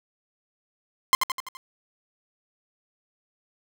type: tone with echo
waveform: sawtooth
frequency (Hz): 1046.5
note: C6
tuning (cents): 0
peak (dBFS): -11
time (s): 1.13-1.15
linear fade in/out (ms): 0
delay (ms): 84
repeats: 5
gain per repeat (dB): -5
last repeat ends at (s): 1.57
effects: none